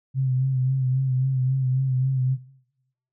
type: tone with vibrato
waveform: sine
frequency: 130.81 Hz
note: C3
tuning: in tune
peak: -19 dBFS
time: 0.14-2.38 s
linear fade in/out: 50 ms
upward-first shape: sine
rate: 3.7 Hz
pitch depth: 39 cents each way
effects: noise-tail reverb RT60 0.9 s tail -19 dB re dry